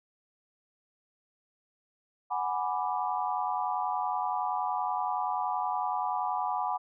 sine chord, G# half-diminished seventh, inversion third, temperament equal, 740 / 830.6 / 987.8 / 1174.7 Hz, F#5 / G#5 / B5 / D6, 0 / 0 / 0 / 0 cents, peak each -33 / -33 / -33 / -36 dBFS, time 2.3-6.78 s, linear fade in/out 20 ms, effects none

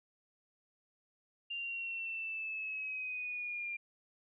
sine linear sweep, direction down, 2794 to 2387 Hz, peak -37 dBFS, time 1.5-3.77 s, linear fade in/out 10 ms, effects none

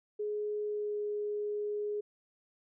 sine tone with pitch glide, 419.3 to 416.4 Hz, G#4 to G#4, +17 to +5 cents, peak -32 dBFS, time 0.19-2.01 s, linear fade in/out 10 ms, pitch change -12 cents, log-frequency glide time 0.65-0.98 s, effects none

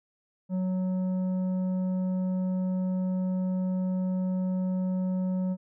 sine tone with tanh clipping, 185 Hz, F#3, in tune, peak -27 dBFS, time 0.49-5.57 s, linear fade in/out 50 ms, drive 8 dB, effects none

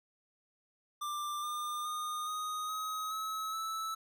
square tone with pitch steps, 1185 / 1205 / 1225.4 / 1246.1 / 1267.1 / 1288.5 / 1310.3 Hz, D6 / D6 / D#6 / D#6 / D#6 / E6 / E6, +15 / +44 / -27 / +2 / +31 / -40 / -11 cents, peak -36 dBFS, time 1.01-3.95 s, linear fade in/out 10 ms, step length 420 ms, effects none

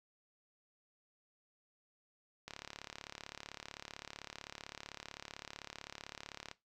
click train, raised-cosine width 0.2 ms, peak -27 dBFS, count 145, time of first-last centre 2.48-6.514 s, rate 35.7 Hz, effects noise-tail reverb RT60 0.2 s tail -17 dB re dry

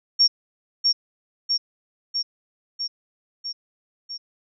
sine tone with echo, 5520 Hz, F8, 21 cents flat, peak -12 dBFS, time 0.19-0.28 s, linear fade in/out 20 ms, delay 650 ms, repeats 6, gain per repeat -3 dB, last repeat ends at 4.18 s, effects none

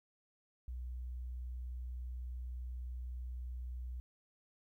sine tone, 61.74 Hz, B1, in tune, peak -40 dBFS, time 0.68-4 s, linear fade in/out 0 ms, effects 13-bit

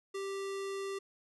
square tone, 392 Hz, G4, in tune, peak -37 dBFS, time 0.14-0.99 s, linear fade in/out 10 ms, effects resampled to 24000 Hz

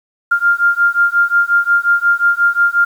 sine beating tone pair, 1396.9 / 1402.5 Hz, F6 / F6, 0 / +7 cents, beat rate 5.6 Hz, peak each -13 dBFS, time 0.31-2.85 s, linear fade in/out 10 ms, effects 7-bit

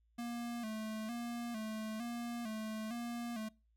square tone with vibrato, 227.1 Hz, A#3, 45 cents flat, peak -40 dBFS, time 0.18-3.49 s, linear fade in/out 10 ms, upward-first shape square, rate 1.1 Hz, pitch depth 74 cents each way, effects noise-tail reverb RT60 0.3 s tail -24 dB re dry + added 56 Hz sine -70 dBFS peak until 3.76 s

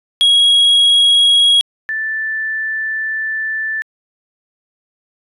triangle / sine tone pair in turn, 3308 / 1761 Hz, G#7 / A6, -8 / +1 cents, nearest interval major seventh, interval 1091 cents, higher first, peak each -6 / -17 dBFS, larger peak first, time 0.21-1.61 / 1.89-3.82 s, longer second, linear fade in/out 0 ms, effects resampled to 32000 Hz

